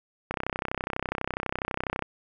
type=click train; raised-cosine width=0.5 ms; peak=-13 dBFS; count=56; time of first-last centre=0.31-2.023 s; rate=32.1 Hz; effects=none